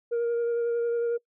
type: tone with vibrato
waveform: sine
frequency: 470 Hz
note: A#4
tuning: 14 cents sharp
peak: -21 dBFS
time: 0.11-1.18 s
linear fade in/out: 20 ms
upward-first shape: sine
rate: 11 Hz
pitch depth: 13 cents each way
effects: noise-tail reverb RT60 0.1 s tail -23 dB re dry + tanh soft clip ceiling -23 dBFS